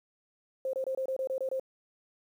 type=tone bursts; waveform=sine; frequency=527 Hz; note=C5; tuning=12 cents sharp; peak=-29 dBFS; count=9; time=0.65-1.597 s; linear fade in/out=2 ms; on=83 ms; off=25 ms; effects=10-bit